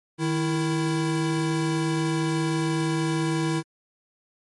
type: tone pair together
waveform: square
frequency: 155.55 / 329.6 Hz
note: D#3 / E4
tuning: 0 / 0 cents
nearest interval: octave + minor second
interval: 1300 cents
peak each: -26 dBFS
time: 0.18-3.63 s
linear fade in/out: 50 ms
effects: MP3 48 kbps